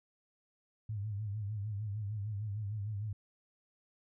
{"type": "tone with vibrato", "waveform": "sine", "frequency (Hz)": 104.2, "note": "G#2", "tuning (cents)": 6, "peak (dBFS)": -35, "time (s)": [0.89, 3.13], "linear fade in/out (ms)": 5, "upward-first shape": "sine", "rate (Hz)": 6.6, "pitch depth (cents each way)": 94, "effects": []}